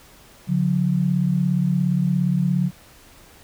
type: tone pair together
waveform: sine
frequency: 142.7 / 179.9 Hz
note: D3 / F#3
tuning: -49 / -48 cents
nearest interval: major third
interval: 401 cents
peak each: -21 / -19 dBFS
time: 0.47-2.71 s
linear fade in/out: 50 ms
effects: pink hiss -49 dBFS RMS until 3.43 s